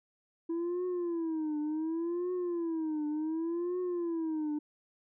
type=tone with vibrato; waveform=sine; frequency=329.6 Hz; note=E4; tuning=in tune; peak=-28 dBFS; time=0.49-4.59 s; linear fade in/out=10 ms; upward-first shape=triangle; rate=0.68 Hz; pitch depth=180 cents each way; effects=tanh soft clip ceiling -30 dBFS